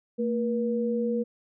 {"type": "tone pair together", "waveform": "sine", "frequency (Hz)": [226.5, 479.9], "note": ["A#3", "B4"], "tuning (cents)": [-50, -50], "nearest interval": "octave + minor second", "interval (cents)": 1300, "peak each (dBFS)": -27, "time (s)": [0.18, 1.24], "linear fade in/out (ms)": 20, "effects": []}